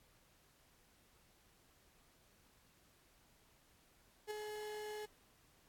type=tone with ADSR envelope; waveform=35% pulse; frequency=423.6 Hz; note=G#4; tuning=34 cents sharp; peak=-37 dBFS; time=4.27-5.06 s; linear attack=38 ms; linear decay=8 ms; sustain=-5 dB; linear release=12 ms; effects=pink hiss -70 dBFS RMS until 5.68 s + AAC 64 kbps